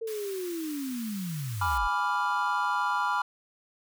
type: linear sweep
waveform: sine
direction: down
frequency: 457.3 to 37 Hz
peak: -31 dBFS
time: 0.01-1.88 s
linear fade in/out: 10 ms
type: high-pass noise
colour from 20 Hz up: white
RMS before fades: -44 dBFS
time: 0.07-1.78 s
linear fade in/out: 5 ms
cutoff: 1000 Hz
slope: 48 dB/octave
type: chord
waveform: triangle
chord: G# diminished seventh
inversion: none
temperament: equal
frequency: 830.6 / 987.8 / 1174.7 / 1396.9 Hz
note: G#5 / B5 / D6 / F6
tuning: 0 / 0 / 0 / 0 cents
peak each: -31 / -27 / -30 / -29 dBFS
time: 1.61-3.22 s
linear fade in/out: 5 ms
effects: none